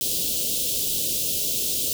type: band-stop noise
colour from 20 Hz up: white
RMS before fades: -25 dBFS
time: 0.01-1.93 s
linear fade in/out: 0 ms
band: 580 to 2900 Hz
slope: 48 dB/octave
effects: none